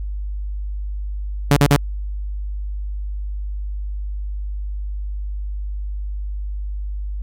sawtooth tone bursts, 143.1 Hz, D3, 45 cents flat, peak -6 dBFS, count 3, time 1.51-1.762 s, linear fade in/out 2 ms, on 54 ms, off 45 ms, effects added 50 Hz sine -23 dBFS peak until 7.22 s + AAC 48 kbps

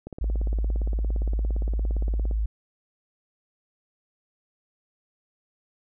click train, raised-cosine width 2 ms, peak -23 dBFS, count 40, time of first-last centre 0.07-2.311 s, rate 17.4 Hz
sine tone, 53.6 Hz, A1, 45 cents flat, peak -22 dBFS, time 0.21-2.46 s, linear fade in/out 5 ms
effects none

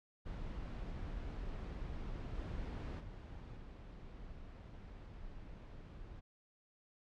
brown noise with level steps, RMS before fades -44 / -42 / -49 / -51 dBFS, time 0.25-6.21 s, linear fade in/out 20 ms, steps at 2.34 / 2.99 / 3.56 s, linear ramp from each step 20 ms, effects low-pass 4000 Hz 12 dB/octave

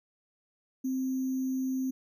sine tone with sample-and-hold, 261.6 Hz, C4, in tune, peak -28 dBFS, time 0.84-1.91 s, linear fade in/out 10 ms, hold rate 6300 Hz, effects none

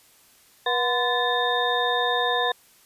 sine tone cluster, 485.9 / 730 / 1020 / 1746 / 3661 Hz, B4 / F#5 / C6 / A6 / A#7, -28 / -24 / -44 / -14 / -32 cents, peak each -27 dBFS, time 0.66-2.52 s, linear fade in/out 5 ms, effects white hiss -56 dBFS RMS until 2.85 s + resampled to 32000 Hz

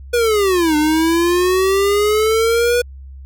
square linear two-way sweep, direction down then up, 488.8 to 299.2 to 488.8 Hz, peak -13 dBFS, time 0.13-2.82 s, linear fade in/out 10 ms, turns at 0.76 s, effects added 67 Hz sine -32 dBFS peak until 3.25 s

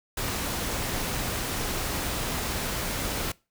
pink noise, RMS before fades -30 dBFS, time 0.17-3.32 s, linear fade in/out 5 ms, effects noise-tail reverb RT60 0.3 s tail -23 dB re dry

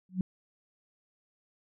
sine tone with exponential growth, 185 Hz, F#3, in tune, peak -22 dBFS, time 0.09-0.21 s, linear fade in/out 2 ms, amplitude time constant 26 ms, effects none

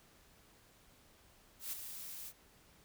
blue noise with ADSR envelope, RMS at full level -39 dBFS, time 1.59-2.33 s, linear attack 140 ms, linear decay 4 ms, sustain -8 dB, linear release 52 ms, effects pink hiss -65 dBFS RMS until 2.84 s

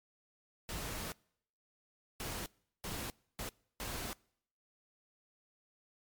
pink noise bursts at uneven times, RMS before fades -41 dBFS, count 5, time 0.69-1.12 / 2.2-2.46 / 2.84-3.1 / 3.39-3.49 / 3.8-4.13 s, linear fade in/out 0 ms, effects noise-tail reverb RT60 0.7 s tail -26 dB re dry + MP3 96 kbps

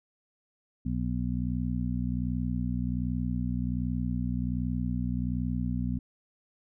harmonic tone, 61.3 Hz, B1, 12 cents flat, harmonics 1 / 2 / 3 / 4, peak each -33 / -33 / -33 / -33 dBFS, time 0.85-5.99 s, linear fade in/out 10 ms, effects none

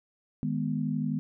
sine chord, G# minor, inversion second, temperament equal, 155.56 / 207.7 / 246.9 Hz, D#3 / G#3 / B3, 0 / 0 / 0 cents, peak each -31 / -32 / -31 dBFS, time 0.43-1.19 s, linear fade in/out 0 ms, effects none

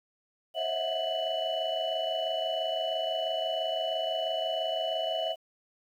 sine tone cluster, 541 / 626 / 652 / 729 / 2968 Hz, C#5 / D#5 / E5 / F#5 / F#7, -42 / +10 / -19 / -26 / +5 cents, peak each -38 / -39 / -30 / -35 / -33 dBFS, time 0.54-5.36 s, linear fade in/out 50 ms, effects tanh soft clip ceiling -22 dBFS + 10-bit

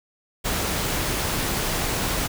pink noise, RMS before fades -25 dBFS, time 0.44-2.28 s, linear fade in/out 20 ms, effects none

